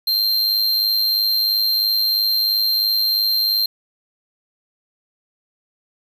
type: tone with amplitude modulation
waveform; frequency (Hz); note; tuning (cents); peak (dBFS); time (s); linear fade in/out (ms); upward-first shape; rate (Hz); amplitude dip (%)
square; 4164; C8; -9; -14; 0.07-3.66; 5; sine; 103; 50
effects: 7-bit